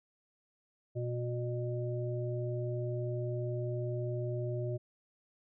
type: harmonic tone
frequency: 121.5 Hz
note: B2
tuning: 28 cents flat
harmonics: 1 / 3 / 5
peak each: -34 / -39 / -41 dBFS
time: 0.95-4.78 s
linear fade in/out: 20 ms
effects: none